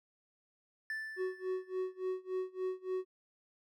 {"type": "tone with exponential decay", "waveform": "triangle", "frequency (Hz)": 1760, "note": "A6", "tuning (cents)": 0, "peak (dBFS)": -33, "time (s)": [0.9, 2.01], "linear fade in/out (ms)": 1, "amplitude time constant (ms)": 240}
{"type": "tone with tremolo", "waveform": "triangle", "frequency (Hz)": 372.1, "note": "F#4", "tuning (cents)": 10, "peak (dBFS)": -30, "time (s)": [1.16, 3.05], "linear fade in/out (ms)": 50, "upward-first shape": "sine", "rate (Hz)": 3.5, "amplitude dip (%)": 95}
{"effects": []}